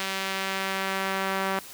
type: tone with band-pass filter sweep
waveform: sawtooth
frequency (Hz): 192.5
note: G3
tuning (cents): -31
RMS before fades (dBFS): -29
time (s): 0-1.59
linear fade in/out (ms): 0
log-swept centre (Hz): 3100 to 1300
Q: 0.82
effects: white hiss -44 dBFS RMS until 1.73 s